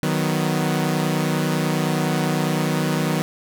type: chord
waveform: sawtooth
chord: B major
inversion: first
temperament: equal with one note detuned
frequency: 155.11 / 185 / 246.9 Hz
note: D#3 / F#3 / B3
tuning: -5 / 0 / 0 cents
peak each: -18 / -20 / -22 dBFS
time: 0.03-3.22 s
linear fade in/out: 0 ms
effects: none